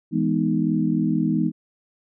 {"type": "chord", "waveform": "sine", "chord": "E major seventh", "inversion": "none", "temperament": "equal", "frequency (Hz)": [164.81, 207.7, 246.9, 311.1], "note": ["E3", "G#3", "B3", "D#4"], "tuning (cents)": [0, 0, 0, 0], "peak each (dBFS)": -24, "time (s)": [0.11, 1.52], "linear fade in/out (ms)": 50, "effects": []}